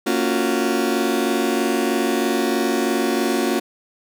35% pulse chord, Gb major seventh, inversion first, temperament just, 231.2 / 277.5 / 346.9 / 370 Hz, Bb3 / Db4 / F4 / Gb4, -14 / +2 / -12 / 0 cents, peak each -22 dBFS, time 0.06-3.6 s, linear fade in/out 10 ms, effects none

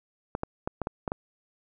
clicks, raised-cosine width 1 ms, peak -15 dBFS, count 7, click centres 0.351 / 0.434 / 0.675 / 0.817 / 0.871 / 1.078 / 1.119 s, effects none

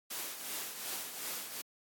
white noise with tremolo, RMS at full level -38 dBFS, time 0.1-1.62 s, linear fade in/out 10 ms, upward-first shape triangle, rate 2.7 Hz, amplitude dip 60%, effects high-pass 200 Hz 12 dB/octave + AAC 64 kbps

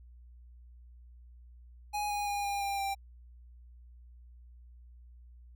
square tone with pitch steps, 830.6 / 822 / 813.5 / 805.1 / 796.8 / 788.5 Hz, G#5 / G#5 / G#5 / G5 / G5 / G5, 0 / -18 / -36 / +46 / +28 / +10 cents, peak -32 dBFS, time 1.93-2.95 s, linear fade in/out 20 ms, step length 170 ms, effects added 60 Hz sine -51 dBFS peak until 5.55 s

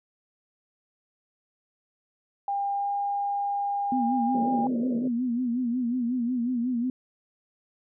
sine tone with pitch glide, 801 to 806.6 Hz, G5 to G5, +37 to +49 cents, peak -25 dBFS, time 2.48-4.67 s, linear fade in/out 2 ms, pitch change +12 cents, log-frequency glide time 2.74-2.89 s
sine tone with vibrato, 244.1 Hz, B3, 20 cents flat, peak -24 dBFS, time 3.92-6.9 s, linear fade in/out 2 ms, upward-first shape sine, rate 5.5 Hz, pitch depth 91 cents each way
white band-pass noise, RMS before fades -36 dBFS, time 4.34-5.08 s, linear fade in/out 10 ms, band 150 to 600 Hz, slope 96 dB/octave
effects none

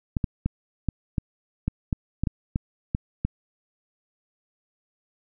clicks, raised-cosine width 5 ms, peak -11 dBFS, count 12, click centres 0.168 / 0.242 / 0.46 / 0.887 / 1.182 / 1.68 / 1.928 / 2.236 / 2.272 / 2.559 / 2.949 / 3.25 s, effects none

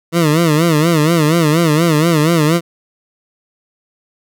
20% pulse tone with vibrato, 160 Hz, D#3, 49 cents sharp, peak -5 dBFS, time 0.12-2.61 s, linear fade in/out 50 ms, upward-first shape sine, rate 4.2 Hz, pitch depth 130 cents each way, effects none

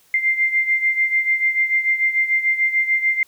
sine beating tone pair, 2093 / 2099.8 Hz, C7 / C7, 0 / +6 cents, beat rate 6.8 Hz, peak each -17 / -22 dBFS, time 0.14-3.23 s, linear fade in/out 2 ms, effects white hiss -56 dBFS RMS until 3.27 s

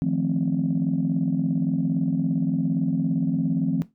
sine chord, F dominant seventh, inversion third, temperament just, 157.15 / 174.61 / 218.3 / 261.9 Hz, Eb3 / F3 / A3 / C4, +18 / 0 / -13 / +2 cents, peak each -26 / -24 / -28 / -24 dBFS, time 0.02-3.82 s, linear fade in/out 0 ms, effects noise-tail reverb RT60 0.2 s tail -17 dB re dry + tanh soft clip ceiling -13 dBFS

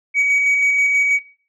sine tone with tremolo, 2263 Hz, C#7, 35 cents sharp, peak -10 dBFS, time 0.14-1.2 s, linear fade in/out 50 ms, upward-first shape square, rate 6.2 Hz, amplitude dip 30%, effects noise-tail reverb RT60 0.4 s tail -17 dB re dry + tanh soft clip ceiling -11 dBFS

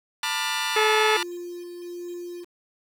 15% pulse chord, B half-diminished seventh, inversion third, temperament just, 889 / 987.8 / 1185.3 / 1422.4 Hz, A5 / B5 / D6 / F6, +18 / 0 / +16 / +31 cents, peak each -23 / -24 / -26 / -24 dBFS, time 0.23-1.23 s, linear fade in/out 2 ms
harmonic tone, 431.6 Hz, A4, 33 cents flat, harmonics 1 / 2 / 3 / 4 / 5 / 6 / 8, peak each -22 / -25 / -27 / -28 / -29 / -30 / -31 dBFS, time 0.76-1.17 s, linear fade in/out 5 ms
sine tone with tremolo, 350 Hz, F4, 4 cents sharp, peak -31 dBFS, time 1.15-2.45 s, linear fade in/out 20 ms, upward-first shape triangle, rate 1.3 Hz, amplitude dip 40%
effects low-pass 11000 Hz 12 dB/octave + 8-bit

